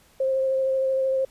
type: tone with vibrato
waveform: sine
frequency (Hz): 530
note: C5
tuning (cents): +22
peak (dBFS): -20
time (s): 0.2-1.25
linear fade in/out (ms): 5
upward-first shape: sine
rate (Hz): 13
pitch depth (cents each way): 12
effects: pink hiss -57 dBFS RMS until 1.3 s + resampled to 32000 Hz